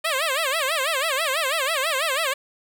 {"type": "tone with vibrato", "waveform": "10% pulse", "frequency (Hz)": 587.3, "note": "D5", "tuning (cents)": 0, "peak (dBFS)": -13, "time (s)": [0.04, 2.34], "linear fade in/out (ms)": 10, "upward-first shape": "sine", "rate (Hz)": 6.1, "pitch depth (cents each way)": 220, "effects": []}